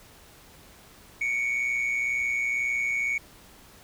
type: tone pair together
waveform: sine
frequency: 2227 / 2349 Hz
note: C#7 / D7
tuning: +7 / 0 cents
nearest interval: minor second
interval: 93 cents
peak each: -23 / -30 dBFS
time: 1.21-3.18 s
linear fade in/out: 5 ms
effects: tanh soft clip ceiling -22 dBFS + pink hiss -52 dBFS RMS until 3.83 s